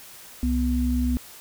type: tone pair together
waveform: sine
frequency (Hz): 65.41 / 246.6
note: C2 / B3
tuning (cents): 0 / -2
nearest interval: octave + major seventh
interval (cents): 2298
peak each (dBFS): -23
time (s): 0.43-1.17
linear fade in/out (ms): 0
effects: white hiss -45 dBFS RMS until 1.4 s